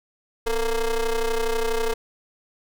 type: ring-modulated tone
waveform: 45% pulse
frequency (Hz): 233.1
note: A#3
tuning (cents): 0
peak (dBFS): -18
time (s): 0.46-1.94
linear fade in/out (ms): 10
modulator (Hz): 217
effects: none